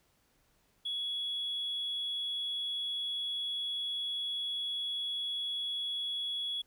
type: tone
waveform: triangle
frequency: 3365 Hz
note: G#7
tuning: 22 cents sharp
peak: -30 dBFS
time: 0.85-6.62 s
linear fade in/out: 10 ms
effects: tanh soft clip ceiling -30 dBFS + pink hiss -71 dBFS RMS until 6.66 s